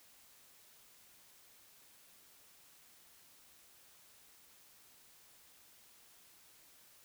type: silence
effects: white hiss -63 dBFS RMS until 7.04 s